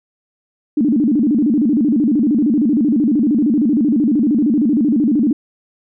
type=tone with vibrato; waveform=sine; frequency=260 Hz; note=C4; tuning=11 cents flat; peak=-11 dBFS; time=0.77-5.33 s; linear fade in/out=5 ms; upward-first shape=square; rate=13 Hz; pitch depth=240 cents each way; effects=none